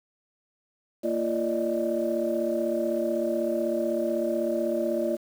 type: tone cluster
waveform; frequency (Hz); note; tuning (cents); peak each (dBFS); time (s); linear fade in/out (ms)
sine; 231.2 / 343.4 / 583 / 619; A#3 / F4 / D5 / D#5; -14 / -29 / -13 / -9; -31 / -28 / -28 / -30; 1.03-5.17; 20
effects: tanh soft clip ceiling -15 dBFS + 8-bit

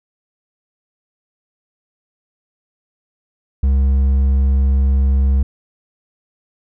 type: tone with hard clipping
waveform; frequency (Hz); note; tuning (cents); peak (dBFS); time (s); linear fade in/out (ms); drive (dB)
triangle; 67.6; C#2; -43; -12; 3.63-5.43; 5; 7
effects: none

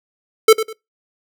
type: tone with echo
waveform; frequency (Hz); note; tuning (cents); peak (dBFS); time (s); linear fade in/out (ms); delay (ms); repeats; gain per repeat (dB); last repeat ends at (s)
square; 441.4; A4; +5; -5; 0.48-0.53; 5; 100; 2; -12; 0.73
effects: noise-tail reverb RT60 0.2 s tail -23 dB re dry

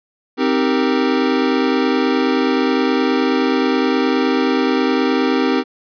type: chord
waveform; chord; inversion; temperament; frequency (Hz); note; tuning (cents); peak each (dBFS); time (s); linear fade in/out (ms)
square; C minor seventh; none; equal; 261.6 / 311.1 / 392 / 466.2; C4 / Eb4 / G4 / Bb4; 0 / 0 / 0 / 0; -18 / -21 / -21 / -23; 0.37-5.64; 50
effects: resampled to 11025 Hz

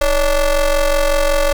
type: ring-modulated tone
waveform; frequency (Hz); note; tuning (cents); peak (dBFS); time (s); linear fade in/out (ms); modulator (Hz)
45% pulse; 293.7; D4; 0; -9; 0.01-1.53; 5; 271
effects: 7-bit

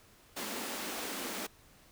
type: high-pass noise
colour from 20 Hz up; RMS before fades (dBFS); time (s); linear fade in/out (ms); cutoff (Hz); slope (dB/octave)
pink; -39; 0.36-1.47; 10; 190; 96
effects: pink hiss -61 dBFS RMS until 1.91 s

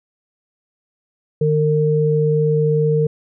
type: tone pair together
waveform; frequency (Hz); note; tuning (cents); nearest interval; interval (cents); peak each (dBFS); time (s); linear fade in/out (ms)
sine; 152.56 / 455.7; D#3 / A#4; -34 / -39; octave + perfect fifth; 1895; -16; 1.41-3.07; 5
effects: none

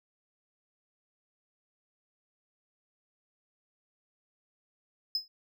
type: tone with exponential decay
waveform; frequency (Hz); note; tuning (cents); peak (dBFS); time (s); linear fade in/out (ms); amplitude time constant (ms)
triangle; 5100; D#8; +42; -23; 5.15-5.28; 2; 28
effects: none

